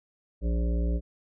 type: harmonic tone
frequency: 58.27 Hz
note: A#1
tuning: in tune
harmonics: 1 / 3 / 5 / 7 / 9 / 10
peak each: -24 / -34 / -38 / -41 / -43 / -44 dBFS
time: 0.41-1.01 s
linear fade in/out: 50 ms
effects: none